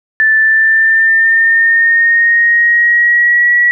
sine tone with pitch glide, 1760 to 1930.4 Hz, A6 to B6, 0 to -40 cents, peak -6 dBFS, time 0.2-3.71 s, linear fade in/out 0 ms, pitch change +160 cents, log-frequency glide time 0.37-3.53 s, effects none

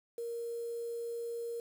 sine tone with quantisation, 468.2 Hz, A#4, 8 cents sharp, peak -36 dBFS, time 0.18-1.6 s, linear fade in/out 2 ms, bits 9, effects none

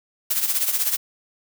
blue noise with tremolo, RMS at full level -19 dBFS, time 0.3-0.97 s, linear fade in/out 10 ms, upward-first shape triangle, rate 16 Hz, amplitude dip 75%, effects none

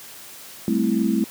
sine chord, A minor seventh, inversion third, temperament equal, 196 / 220 / 261.6 / 329.6 Hz, G3 / A3 / C4 / E4, 0 / 0 / 0 / 0 cents, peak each -24 / -21 / -25 / -24 dBFS, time 0.68-1.24 s, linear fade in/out 0 ms, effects white hiss -41 dBFS RMS until 1.3 s + high-pass 100 Hz 12 dB/octave

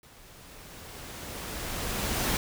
pink noise with level ramp, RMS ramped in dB -54 to -27 dBFS, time 0.03-2.37 s, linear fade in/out 2 ms, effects none

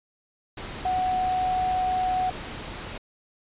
sine tone in noise, 740 Hz, F#5, in tune, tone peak -22 dBFS, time 0.85-2.3 s, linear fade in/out 5 ms, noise pink, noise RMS -36 dBFS, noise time 0.57-2.98 s, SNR +11 dB, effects resampled to 8000 Hz

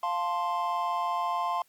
triangle chord, F major, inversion none, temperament equal, 698.5 / 880 / 1046.5 Hz, F5 / A5 / C6, 0 / 0 / 0 cents, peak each -30 / -31 / -27 dBFS, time 0.03-1.62 s, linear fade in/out 2 ms, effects white hiss -65 dBFS RMS until 1.68 s + MP3 96 kbps

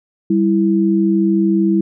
sine tone pair together, 196 / 329.6 Hz, G3 / E4, 0 / 0 cents, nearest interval major sixth, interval 900 cents, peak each -14 dBFS, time 0.3-1.81 s, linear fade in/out 5 ms, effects none

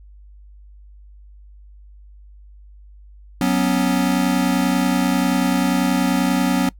square chord, F# suspended fourth, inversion none, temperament equal, 185 / 246.9 / 277.2 Hz, F#3 / B3 / C#4, 0 / 0 / 0 cents, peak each -21 dBFS, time 3.41-6.69 s, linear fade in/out 2 ms, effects noise-tail reverb RT60 0.1 s tail -22 dB re dry + added 50 Hz sine -41 dBFS peak until 6.79 s

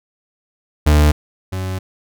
40% pulse tone pair in turn, 74.9 / 93.83 Hz, D2 / F#2, +35 / +25 cents, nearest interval major third, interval 390 cents, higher second, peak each -8 / -20 dBFS, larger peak first, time 0.86-1.12 / 1.52-1.79 s, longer second, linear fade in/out 10 ms, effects none

